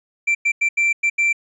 triangle tone bursts at uneven times, 2349 Hz, D7, in tune, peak -13 dBFS, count 6, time 0.27-0.35 / 0.45-0.52 / 0.61-0.69 / 0.77-0.93 / 1.03-1.1 / 1.18-1.33 s, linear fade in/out 10 ms, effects resampled to 24000 Hz

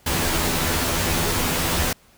pink noise with comb filter, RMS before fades -22 dBFS, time 0.06-1.93 s, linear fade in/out 5 ms, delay 12 ms, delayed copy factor +0.85, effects pink hiss -55 dBFS RMS until 2.17 s

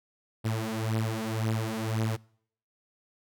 sawtooth beating tone pair, 110 / 111.9 Hz, A2 / A2, 0 / +30 cents, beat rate 1.9 Hz, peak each -27 / -27 dBFS, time 0.44-2.17 s, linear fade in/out 20 ms, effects noise-tail reverb RT60 0.6 s tail -24 dB re dry

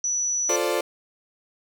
sine tone, 5920 Hz, F#8, in tune, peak -22 dBFS, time 0.04-0.56 s, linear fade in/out 2 ms
35% pulse chord, D minor seventh, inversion first, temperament equal, 349.2 / 440 / 523.3 / 587.3 Hz, F4 / A4 / C5 / D5, 0 / 0 / 0 / 0 cents, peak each -26 dBFS, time 0.49-0.81 s, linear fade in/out 5 ms
effects none

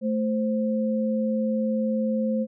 sine tone pair together, 220 / 523.3 Hz, A3 / C5, 0 / 0 cents, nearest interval octave + minor third, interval 1500 cents, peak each -23 / -27 dBFS, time 0.01-2.47 s, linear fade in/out 50 ms, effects none

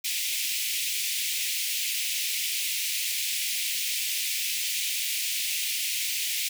pink high-pass noise, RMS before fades -29 dBFS, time 0.04-6.49 s, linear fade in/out 10 ms, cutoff 2200 Hz, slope 48 dB/octave, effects none

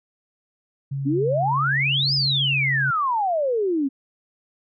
sine tone with pitch glide, 138 to 136.73 Hz, C#3 to C#3, -7 to -23 cents, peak -24 dBFS, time 0.91-2.91 s, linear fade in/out 10 ms, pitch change -16 cents, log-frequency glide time 2.34-2.64 s
sine exponential two-way sweep, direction up then down, 260.9 to 5200 to 260.9 Hz, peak -19 dBFS, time 1.05-3.89 s, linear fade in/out 20 ms, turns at 2.14 s
effects none

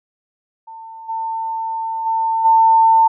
sine tone with level steps, 898 Hz, A5, 35 cents sharp, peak -32 / -20 / -15 / -8 dBFS, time 0.67-3.08 s, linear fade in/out 10 ms, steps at 1.08 / 2.05 / 2.44 s, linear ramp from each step 20 ms, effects none

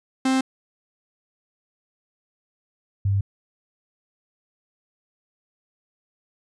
45% pulse / sine tone pair in turn, 262.8 / 98.84 Hz, C4 / G2, +8 / +15 cents, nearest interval octave + perfect fourth, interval 1693 cents, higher first, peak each -18 dBFS, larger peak neither, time 0.25-0.41 / 3.05-3.21 s, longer neither, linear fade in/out 5 ms, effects resampled to 22050 Hz

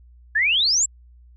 sine exponential sweep, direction up, 1661.2 to 7810 Hz, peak -16 dBFS, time 0.35-0.86 s, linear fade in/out 10 ms, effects added 60 Hz sine -46 dBFS peak until 1.36 s

